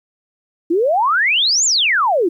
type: exponential two-way sweep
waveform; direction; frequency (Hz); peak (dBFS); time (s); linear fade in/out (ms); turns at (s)
sine; up then down; 314.1 to 7459 to 314.1; -12; 0.7-2.29; 10; 1.65
effects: 9-bit